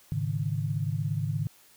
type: chord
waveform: sine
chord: Ab suspended fourth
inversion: none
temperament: equal with one note detuned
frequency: 106.44 / 138.59 / 155.56 Hz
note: Ab2 / Db3 / Eb3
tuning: +43 / 0 / 0 cents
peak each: -31 dBFS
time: 0.12-1.47 s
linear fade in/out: 0 ms
effects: white hiss -58 dBFS RMS until 1.76 s